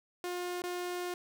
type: tone with dropouts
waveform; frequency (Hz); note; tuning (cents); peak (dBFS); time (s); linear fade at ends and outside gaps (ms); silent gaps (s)
sawtooth; 356.2; F4; +34; -31; 0.24-1.14; 1; 0.62-0.638
effects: none